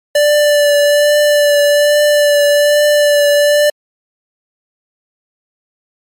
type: tone with vibrato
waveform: square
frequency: 586 Hz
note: D5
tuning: 4 cents flat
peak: -8 dBFS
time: 0.15-3.7 s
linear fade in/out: 5 ms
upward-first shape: triangle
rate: 1.2 Hz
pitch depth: 19 cents each way
effects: MP3 64 kbps